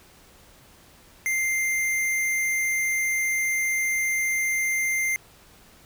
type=tone; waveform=square; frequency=2095 Hz; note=C7; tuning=2 cents sharp; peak=-23 dBFS; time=1.26-5.16 s; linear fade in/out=0 ms; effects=pink hiss -53 dBFS RMS until 5.85 s